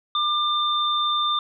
sine tone pair together, 1196 / 3584 Hz, D6 / A7, +31 / +31 cents, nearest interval octave + perfect fifth, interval 1900 cents, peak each -22 / -23 dBFS, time 0.15-1.39 s, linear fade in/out 2 ms, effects none

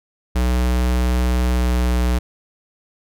square tone with pitch glide, 61.74 to 61.21 Hz, B1 to B1, 0 to -15 cents, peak -16 dBFS, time 0.35-2.19 s, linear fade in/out 10 ms, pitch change -15 cents, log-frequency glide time 1.52-1.8 s, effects none

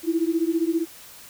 sine beating tone pair, 323 / 338 Hz, E4 / E4, -35 / +43 cents, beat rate 15 Hz, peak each -23 dBFS, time 0.03-0.86 s, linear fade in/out 50 ms, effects white hiss -45 dBFS RMS until 1.29 s

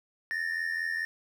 triangle tone pair together, 1760 / 1844.6 Hz, A6 / A#6, 0 / -19 cents, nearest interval minor second, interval 81 cents, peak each -31 / -30 dBFS, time 0.31-1.05 s, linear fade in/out 0 ms, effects none

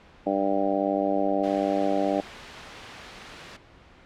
harmonic tone, 98.5 Hz, G2, 9 cents sharp, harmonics 2 / 3 / 4 / 5 / 6 / 7 / 8, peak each -33 / -27 / -33 / -32 / -27 / -31 / -31 dBFS, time 0.26-2.21 s, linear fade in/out 10 ms
white noise, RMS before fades -37 dBFS, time 1.43-3.57 s, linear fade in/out 10 ms
effects pink hiss -52 dBFS RMS until 4.05 s + low-pass 3000 Hz 12 dB/octave

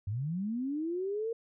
sine linear sweep, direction up, 92.5 to 466.2 Hz, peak -31 dBFS, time 0.07-1.33 s, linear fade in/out 5 ms, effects none

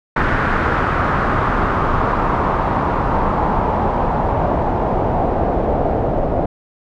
pink noise with low-pass filter sweep, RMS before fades -17 dBFS, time 0.16-6.46 s, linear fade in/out 5 ms, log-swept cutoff 1500 to 630 Hz, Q 2.5, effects none

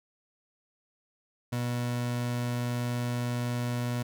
30% pulse tone, 121.6 Hz, B2, 26 cents flat, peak -26 dBFS, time 1.52-4.03 s, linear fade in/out 10 ms, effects none

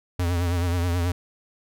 square tone with vibrato, 87.31 Hz, F2, in tune, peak -22 dBFS, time 0.19-1.12 s, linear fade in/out 5 ms, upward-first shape triangle, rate 9.3 Hz, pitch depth 70 cents each way, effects none

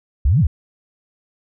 sine exponential two-way sweep, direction up then down, 55 to 177.7 to 55 Hz, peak -11 dBFS, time 0.25-0.47 s, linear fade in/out 5 ms, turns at 0.4 s, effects none

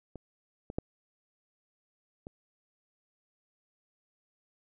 clicks, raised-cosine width 2 ms, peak -29 / -26 / -17 / -29 dBFS, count 4, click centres 0.157 / 0.701 / 0.785 / 2.269 s, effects none

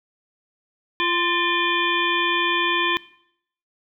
harmonic tone with a mistuned harmonic, 345.7 Hz, F4, 18 cents flat, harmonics 1 / 3 / 5 / 7 / 9 / 10, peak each -27 / -24 / -26 / -25 / -28 / -28 dBFS, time 1-2.97 s, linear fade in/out 0 ms, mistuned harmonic 5, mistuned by +46 cents, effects noise-tail reverb RT60 0.7 s tail -20 dB re dry

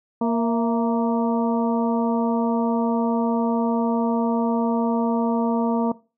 harmonic tone with a mistuned harmonic, 232.8 Hz, A#3, 2 cents flat, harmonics 1 / 2 / 3 / 4 / 5, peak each -20 / -26 / -29 / -28 / -35 dBFS, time 0.21-5.92 s, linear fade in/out 5 ms, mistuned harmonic 3, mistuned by -62 cents, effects noise-tail reverb RT60 0.3 s tail -19 dB re dry

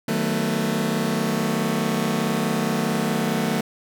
sawtooth chord, B dominant seventh, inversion first, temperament just, 154.34 / 185.21 / 222.2 / 246.9 Hz, D#3 / F#3 / A3 / B3, -14 / +2 / +17 / 0 cents, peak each -24 / -23 / -20 / -25 dBFS, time 0.08-3.61 s, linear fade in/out 5 ms, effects none

